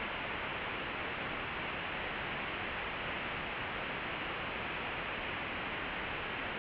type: low-pass noise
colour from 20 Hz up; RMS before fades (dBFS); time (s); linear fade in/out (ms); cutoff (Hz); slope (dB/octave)
white; -39; 0-6.58; 0; 2900; 48
effects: none